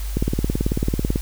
click train, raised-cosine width 3 ms, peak -7 dBFS, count 19, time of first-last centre 0.17-1.159 s, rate 18.2 Hz, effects added 50 Hz sine -24 dBFS peak until 1.21 s + white hiss -39 dBFS RMS until 1.21 s

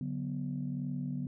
sine chord, B minor, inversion first, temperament equal with one note detuned, 143.06 / 185 / 246.9 Hz, D3 / F#3 / B3, -45 / 0 / 0 cents, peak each -36 / -39 / -37 dBFS, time 0.01-1.27 s, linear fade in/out 2 ms, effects tanh soft clip ceiling -25 dBFS

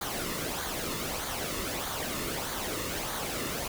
pink noise with flanger, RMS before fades -34 dBFS, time 0.01-3.68 s, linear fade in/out 5 ms, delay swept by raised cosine 0.37 to 1.29 ms, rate 1.6 Hz, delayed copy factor -0.55, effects none

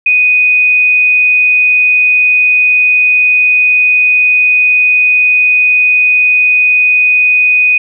sine tone, 2489 Hz, D#7, in tune, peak -5 dBFS, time 0.06-7.78 s, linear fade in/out 5 ms, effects none

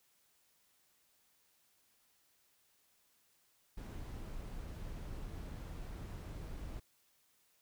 brown noise, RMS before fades -45 dBFS, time 3.77-6.8 s, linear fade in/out 10 ms, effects white hiss -73 dBFS RMS until 7.61 s

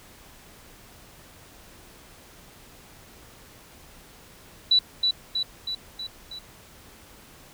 sine tone with echo, 3951 Hz, B7, in tune, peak -15 dBFS, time 4.71-4.79 s, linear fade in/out 5 ms, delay 320 ms, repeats 5, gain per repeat -4 dB, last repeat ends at 6.39 s, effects pink hiss -50 dBFS RMS until 7.53 s

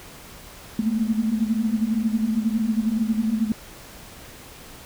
sine tone cluster, 215.6 / 228.1 / 237.6 Hz, A3 / A#3 / A#3, -35 / -37 / +33 cents, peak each -22 / -25 / -28 dBFS, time 0.79-3.52 s, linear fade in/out 2 ms, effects pink hiss -43 dBFS RMS until 4.85 s

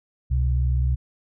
sine tone pair together, 66.7 / 125.91 Hz, C2 / B2, +34 / +34 cents, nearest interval major seventh, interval 1100 cents, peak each -19 / -25 dBFS, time 0.3-0.96 s, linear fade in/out 20 ms, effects none

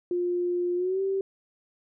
sine tone with pitch glide, 353.5 to 387.7 Hz, F4 to G4, +21 to -19 cents, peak -24 dBFS, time 0.11-1.21 s, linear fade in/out 2 ms, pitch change +160 cents, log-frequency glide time 0.76-1.01 s, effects none

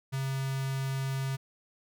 square tone with notch filter, 134.6 Hz, C3, 49 cents sharp, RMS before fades -32 dBFS, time 0.12-1.37 s, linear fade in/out 20 ms, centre 490 Hz, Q 0.92, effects none

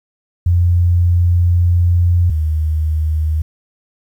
sine tone pair in turn, 87.31 / 77.97 Hz, F2 / D#2, 0 / +4 cents, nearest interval major second, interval 196 cents, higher first, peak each -9 / -13 dBFS, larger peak first, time 0.46-2.3 / 2.3-3.42 s, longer first, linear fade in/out 5 ms, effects 8-bit

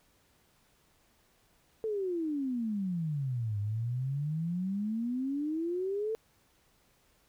sine exponential two-way sweep, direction down then up, 450.1 to 100.7 to 450.1 Hz, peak -30 dBFS, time 1.84-6.15 s, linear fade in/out 0 ms, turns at 3.59 s, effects pink hiss -68 dBFS RMS until 7.28 s

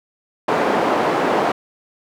white band-pass noise, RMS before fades -18 dBFS, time 0.48-1.52 s, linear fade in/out 5 ms, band 280 to 790 Hz, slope 12 dB/octave, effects none

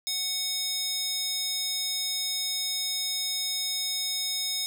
square tone with high-pass filter, 740 Hz, F#5, in tune, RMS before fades -30 dBFS, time 0.07-4.66 s, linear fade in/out 0 ms, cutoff 4400 Hz, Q 2.7, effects none

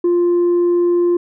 sine tone with tanh clipping, 349.2 Hz, F4, in tune, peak -12 dBFS, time 0.04-1.17 s, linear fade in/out 5 ms, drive 1 dB, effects none

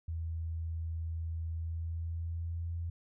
sine tone with pitch glide, 81.9 to 84.45 Hz, E2 to E2, -11 to +42 cents, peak -34 dBFS, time 0.08-2.9 s, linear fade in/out 5 ms, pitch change +53 cents, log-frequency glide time 1.52-2.75 s, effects none

